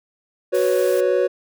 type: chord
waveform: triangle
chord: F# suspended fourth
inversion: none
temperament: just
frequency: 370 / 493.3 / 555 Hz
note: F#4 / B4 / C#5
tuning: 0 / -2 / +2 cents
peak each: -18 / -18 / -18 dBFS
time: 0.52-1.28 s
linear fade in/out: 20 ms
type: high-pass noise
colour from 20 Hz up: white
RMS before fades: -35 dBFS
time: 0.54-1.01 s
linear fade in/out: 10 ms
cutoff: 380 Hz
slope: 12 dB/octave
effects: none